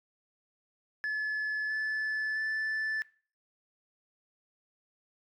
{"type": "tone with pitch steps", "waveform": "sine", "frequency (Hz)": [1720, 1736, 1752.1], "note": ["A6", "A6", "A6"], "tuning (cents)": [-40, -24, -8], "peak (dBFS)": -27, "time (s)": [1.04, 3.02], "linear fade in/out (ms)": 0, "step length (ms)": 660, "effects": ["noise-tail reverb RT60 0.4 s tail -21 dB re dry", "tanh soft clip ceiling -29 dBFS"]}